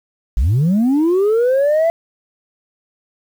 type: linear sweep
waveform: sine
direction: up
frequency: 46.25 to 676 Hz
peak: -9 dBFS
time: 0.37-1.9 s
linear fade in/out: 0 ms
effects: tanh soft clip ceiling -10 dBFS + 7-bit